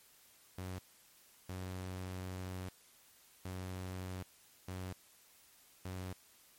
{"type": "tone bursts at uneven times", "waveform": "sawtooth", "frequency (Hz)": 92.5, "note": "F#2", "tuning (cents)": 0, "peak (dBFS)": -37, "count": 5, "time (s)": [[0.58, 0.79], [1.49, 2.69], [3.45, 4.23], [4.68, 4.93], [5.85, 6.13]], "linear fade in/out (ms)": 5, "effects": ["white hiss -64 dBFS RMS until 6.58 s", "MP3 64 kbps"]}